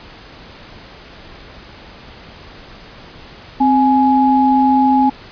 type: tone pair together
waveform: sine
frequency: 261.6 / 837.3 Hz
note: C4 / G#5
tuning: 0 / +14 cents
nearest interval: octave + minor sixth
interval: 2014 cents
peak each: -12 dBFS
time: 3.6-5.1 s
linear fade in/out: 10 ms
effects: pink hiss -38 dBFS RMS until 5.31 s + resampled to 11025 Hz